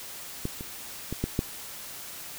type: clicks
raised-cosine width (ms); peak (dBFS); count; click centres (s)
3; -16 / -24 / -18 / -13 / -11; 5; 0.454 / 0.609 / 1.126 / 1.24 / 1.391
effects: white hiss -41 dBFS RMS until 2.38 s